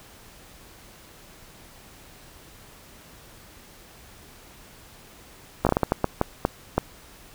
slowing click train, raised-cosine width 1 ms, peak -5 dBFS, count 11, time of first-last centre 5.65-6.78 s, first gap 17 ms, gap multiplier 1.39, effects pink hiss -49 dBFS RMS until 7.34 s

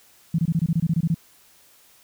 sine tone bursts, 164.81 Hz, E3, in tune, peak -17 dBFS, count 12, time 0.34-1.145 s, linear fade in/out 5 ms, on 46 ms, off 23 ms, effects white hiss -55 dBFS RMS until 2.03 s

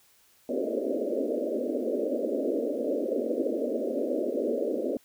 white band-pass noise, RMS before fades -29 dBFS, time 0.49-4.97 s, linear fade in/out 2 ms, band 230 to 610 Hz, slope 96 dB/octave, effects white hiss -62 dBFS RMS until 5.04 s

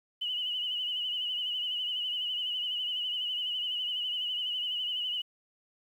sine tone with vibrato, 2960 Hz, F#7, in tune, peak -30 dBFS, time 0.21-5.22 s, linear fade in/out 10 ms, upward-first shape sine, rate 12 Hz, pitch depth 57 cents each way, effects 10-bit

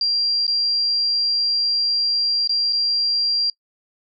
sine tone with dropouts, 4752 Hz, D8, 20 cents sharp, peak -17 dBFS, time 0.01-3.5 s, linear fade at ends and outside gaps 2 ms, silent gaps 0.468-0.478 / 2.475-2.493 / 2.726-2.73 s, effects noise-tail reverb RT60 0.1 s tail -26 dB re dry

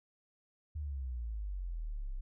sine exponential sweep, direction down, 77.78 to 31.2 Hz, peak -36 dBFS, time 0.75-2.21 s, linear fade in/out 10 ms, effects none

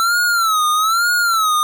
square tone with vibrato, 1327 Hz, E6, 11 cents sharp, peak -14 dBFS, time 0-1.63 s, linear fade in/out 0 ms, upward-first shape sine, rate 1.1 Hz, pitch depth 140 cents each way, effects none

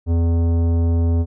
sine tone with tanh clipping, 84 Hz, E2, 33 cents sharp, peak -16 dBFS, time 0.06-1.26 s, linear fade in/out 50 ms, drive 14 dB, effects none

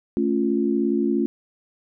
sine chord, A augmented, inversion none, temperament equal, 220 / 277.2 / 349.2 Hz, A3 / C#4 / E#4, 0 / 0 / 0 cents, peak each -23 dBFS, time 0.17-1.26 s, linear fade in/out 0 ms, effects none

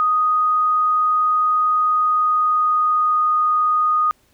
sine tone with pitch glide, 1244.5 to 1237.3 Hz, D#6 to D#6, 0 to -10 cents, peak -14 dBFS, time 0-4.11 s, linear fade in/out 0 ms, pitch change -10 cents, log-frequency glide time 1.77-3.32 s, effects pink hiss -59 dBFS RMS until 4.33 s

